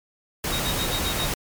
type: noise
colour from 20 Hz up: pink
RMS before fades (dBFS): -26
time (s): 0.44-1.34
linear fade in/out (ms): 2
type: tone with tremolo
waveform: sine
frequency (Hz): 3762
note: A#7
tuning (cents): +15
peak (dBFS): -26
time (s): 0.52-1.27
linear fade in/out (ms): 5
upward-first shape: sine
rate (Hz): 7.5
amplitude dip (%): 100
effects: MP3 96 kbps